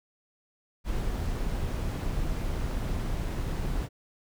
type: noise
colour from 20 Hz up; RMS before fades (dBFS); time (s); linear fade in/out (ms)
brown; -30; 0.84-3.89; 50
effects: none